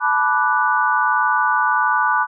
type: chord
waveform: sine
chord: B minor seventh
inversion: third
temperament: equal with one note detuned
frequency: 866.4 / 987.8 / 1174.7 / 1480 Hz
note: A5 / B5 / D6 / F#6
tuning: -27 / 0 / 0 / 0 cents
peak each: -21 / -20 / -20 / -19 dBFS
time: 0-2.27 s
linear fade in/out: 50 ms
effects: none